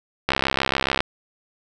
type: click train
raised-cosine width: 0.3 ms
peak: -3 dBFS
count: 49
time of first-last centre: 0.29-1.005 s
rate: 67.1 Hz
effects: none